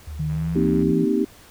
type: tone with vibrato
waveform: sine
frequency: 74.8 Hz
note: D2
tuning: 32 cents sharp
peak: -30 dBFS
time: 0.07-0.92 s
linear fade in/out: 5 ms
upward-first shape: square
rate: 6.5 Hz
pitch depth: 18 cents each way
type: tone with pitch glide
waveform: sine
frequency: 153.4 to 168.25 Hz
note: D#3 to E3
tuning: -24 to +36 cents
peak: -22 dBFS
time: 0.19-1.05 s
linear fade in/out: 10 ms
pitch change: +160 cents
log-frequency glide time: 0.3-0.57 s
type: click train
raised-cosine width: 0.5 ms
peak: -30 dBFS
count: 52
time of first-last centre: 0.3-0.823 s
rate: 97.5 Hz
type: chord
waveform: sine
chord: C minor seventh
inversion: third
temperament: equal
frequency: 233.1 / 261.6 / 311.1 / 392 Hz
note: Bb3 / C4 / Eb4 / G4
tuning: 0 / 0 / 0 / 0 cents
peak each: -23 dBFS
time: 0.55-1.25 s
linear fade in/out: 10 ms
effects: pink hiss -48 dBFS RMS until 1.5 s